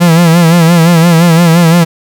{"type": "tone with vibrato", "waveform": "45% pulse", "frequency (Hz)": 168.2, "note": "E3", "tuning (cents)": 35, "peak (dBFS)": -3, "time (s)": [0, 1.85], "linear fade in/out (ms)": 20, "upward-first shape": "sine", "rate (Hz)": 5.8, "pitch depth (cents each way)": 74, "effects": []}